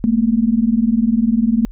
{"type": "tone pair together", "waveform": "sine", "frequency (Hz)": [216.8, 236.8], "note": ["A3", "A#3"], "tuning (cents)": [-25, 27], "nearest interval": "major second", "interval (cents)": 152, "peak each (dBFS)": -15, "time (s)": [0.04, 1.65], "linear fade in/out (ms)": 0, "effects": ["added 40 Hz sine -32 dBFS peak until 1.71 s"]}